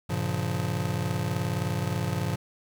square chord, G half-diminished seventh, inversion none, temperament just, 98 / 117.6 / 141.12 / 176.4 Hz, G2 / Bb2 / Db3 / F3, 0 / +16 / +31 / +18 cents, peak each -33 dBFS, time 0.09-2.36 s, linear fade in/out 10 ms, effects 10-bit

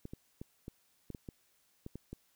clicks, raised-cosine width 3 ms, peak -30 dBFS, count 10, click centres 0.054 / 0.135 / 0.415 / 0.681 / 1.103 / 1.148 / 1.288 / 1.864 / 1.956 / 2.13 s, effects white hiss -72 dBFS RMS until 2.35 s

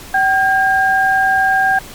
sine tone pair together, 767 / 1612.1 Hz, G5 / G6, -38 / +48 cents, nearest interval octave + minor second, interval 1286 cents, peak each -13 dBFS, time 0.14-1.79 s, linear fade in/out 5 ms, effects pink hiss -34 dBFS RMS until 1.94 s + MP3 96 kbps

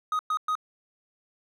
triangle tone bursts, 1252 Hz, D#6, 10 cents sharp, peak -22 dBFS, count 3, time 0.12-0.553 s, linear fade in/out 2 ms, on 71 ms, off 110 ms, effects none

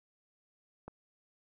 click, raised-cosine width 1 ms, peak -30 dBFS, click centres 0.88 s, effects none

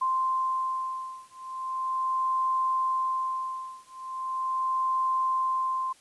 sine beating tone pair, 1044 / 1044.39 Hz, C6 / C6, -4 / -3 cents, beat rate 0.39 Hz, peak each -29 dBFS, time 0.01-5.93 s, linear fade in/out 10 ms, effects white hiss -58 dBFS RMS until 6 s + resampled to 24000 Hz

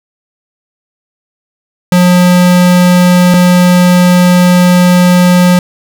square tone pair in turn, 179 / 179 Hz, F3 / F3, +43 / +43 cents, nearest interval unison, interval 0 cents, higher neither, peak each -4 dBFS, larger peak neither, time 1.92-3.34 / 3.34-5.59 s, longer second, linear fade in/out 2 ms, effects none

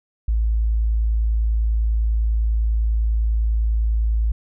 sine tone, 55 Hz, A1, in tune, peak -16 dBFS, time 0.28-4.32 s, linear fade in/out 5 ms, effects none

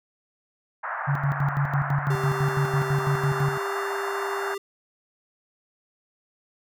white band-pass noise, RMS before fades -31 dBFS, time 0.83-4.55 s, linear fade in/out 10 ms, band 660 to 1700 Hz, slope 48 dB/octave
sine tone with tremolo, 141.3 Hz, C#3, 34 cents sharp, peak -20 dBFS, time 1.07-3.58 s, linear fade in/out 20 ms, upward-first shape square, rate 6 Hz, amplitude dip 70%
square tone with pitch glide, 392.6 to 396.7 Hz, G4 to G4, +3 to +21 cents, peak -30 dBFS, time 2.1-4.58 s, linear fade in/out 5 ms, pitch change +18 cents, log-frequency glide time 3.11-3.68 s
effects none

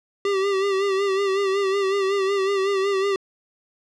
square tone with vibrato, 392 Hz, G4, in tune, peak -20 dBFS, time 0.25-3.16 s, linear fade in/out 2 ms, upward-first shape sine, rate 5.4 Hz, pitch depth 52 cents each way, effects low-pass 5000 Hz 12 dB/octave

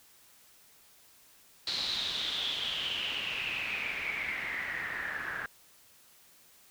white noise with low-pass filter sweep, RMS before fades -35 dBFS, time 1.67-5.46 s, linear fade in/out 2 ms, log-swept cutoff 4200 to 1600 Hz, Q 8.6, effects white hiss -60 dBFS RMS until 6.7 s

